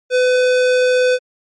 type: tone with hard clipping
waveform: sine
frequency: 503 Hz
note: B4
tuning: 32 cents sharp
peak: -13 dBFS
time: 0.1-1.19 s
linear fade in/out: 50 ms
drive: 18 dB
effects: MP3 48 kbps